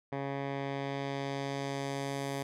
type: tone with low-pass filter sweep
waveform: 10% pulse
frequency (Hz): 138.59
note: C#3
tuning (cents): 0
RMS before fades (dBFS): -36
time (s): 0.12-2.43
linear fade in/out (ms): 5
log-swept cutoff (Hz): 1800 to 12000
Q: 0.89
effects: none